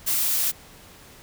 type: noise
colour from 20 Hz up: blue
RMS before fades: -23 dBFS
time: 0.06-0.52 s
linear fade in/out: 20 ms
effects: pink hiss -48 dBFS RMS until 1.22 s